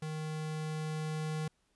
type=tone with level ramp; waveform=square; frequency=155.56 Hz; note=D#3; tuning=in tune; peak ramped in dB=-37 to -34 dBFS; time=0.02-1.48 s; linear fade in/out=5 ms; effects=pink hiss -75 dBFS RMS until 1.75 s + resampled to 24000 Hz